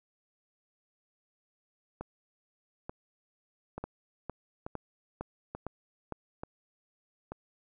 two click trains, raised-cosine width 1 ms, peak -22 / -24 dBFS, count 6 / 7, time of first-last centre 3.84-6.123 / 2.01-7.32 s, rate 2.19 / 1.13 Hz, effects none

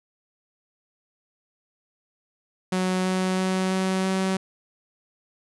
sawtooth tone with pitch steps, 185 / 186.18 / 187.37 / 188.56 / 189.76 Hz, F#3 / F#3 / F#3 / F#3 / F#3, 0 / +11 / +22 / +33 / +44 cents, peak -18 dBFS, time 2.72-4.37 s, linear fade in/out 5 ms, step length 330 ms, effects resampled to 24000 Hz

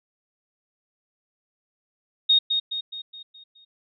sine tone with echo, 3719 Hz, A#7, 5 cents flat, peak -14 dBFS, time 2.29-2.39 s, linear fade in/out 10 ms, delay 210 ms, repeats 6, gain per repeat -6 dB, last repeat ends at 3.65 s, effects none

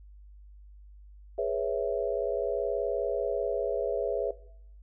sine chord, C# minor seventh, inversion second, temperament equal, 415.3 / 493.9 / 554.4 / 659.3 Hz, G#4 / B4 / C#5 / E5, 0 / 0 / 0 / 0 cents, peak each -32 dBFS, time 1.38-4.31 s, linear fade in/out 5 ms, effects noise-tail reverb RT60 0.7 s tail -19 dB re dry + added 50 Hz sine -48 dBFS peak until 4.82 s

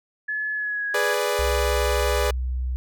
sine tone with pitch glide, 1712 to 1661.3 Hz, A6 to G#6, -48 to 0 cents, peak -24 dBFS, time 0.28-1.14 s, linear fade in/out 10 ms, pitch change -52 cents, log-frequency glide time 0.53-0.87 s
sawtooth chord, G# diminished, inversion none, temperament equal, 415.3 / 493.9 / 587.3 Hz, G#4 / B4 / D5, 0 / 0 / 0 cents, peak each -22 dBFS, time 0.94-2.31 s, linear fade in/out 5 ms
sine tone, 63 Hz, B1, 35 cents sharp, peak -23 dBFS, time 1.39-2.76 s, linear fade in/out 0 ms
effects none

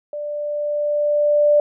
sine tone with level ramp, 590 Hz, D5, 8 cents sharp, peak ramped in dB -25 to -10 dBFS, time 0.13-1.6 s, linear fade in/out 2 ms, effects none

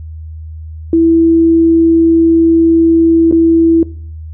sine tone with dropouts, 329.6 Hz, E4, in tune, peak -5 dBFS, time 0.93-3.83 s, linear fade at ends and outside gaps 2 ms, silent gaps 3.313-3.324 s, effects noise-tail reverb RT60 0.5 s tail -20 dB re dry + added 79 Hz sine -24 dBFS peak until 4.33 s

